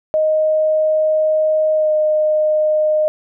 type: tone with pitch glide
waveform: sine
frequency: 622.3 to 614.8 Hz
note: D#5 to D#5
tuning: 0 to -21 cents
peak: -12 dBFS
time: 0.14-3.08 s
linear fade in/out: 0 ms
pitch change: -21 cents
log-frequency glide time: 1.74-1.92 s
effects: none